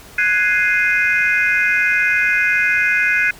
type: chord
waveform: sine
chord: Ab dominant seventh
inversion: third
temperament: equal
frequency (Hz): 1480 / 1661.2 / 2093 / 2489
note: Gb6 / Ab6 / C7 / Eb7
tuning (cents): 0 / 0 / 0 / 0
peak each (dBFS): -18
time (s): 0.18-3.31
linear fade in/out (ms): 5
effects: tanh soft clip ceiling -5 dBFS + pink hiss -41 dBFS RMS until 3.39 s